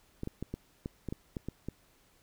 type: clicks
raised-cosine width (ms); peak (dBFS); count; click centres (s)
3; -23; 10; 0.234 / 0.274 / 0.426 / 0.54 / 0.859 / 1.087 / 1.125 / 1.368 / 1.486 / 1.686
effects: pink hiss -66 dBFS RMS until 2.22 s